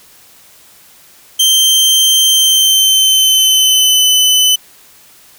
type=tone with pitch glide; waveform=sawtooth; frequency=3136 to 3020 Hz; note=G7 to F#7; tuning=0 to +35 cents; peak=-4 dBFS; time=1.39-4.56 s; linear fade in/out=10 ms; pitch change=-65 cents; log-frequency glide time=2.28-4.05 s; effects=white hiss -43 dBFS RMS until 5.38 s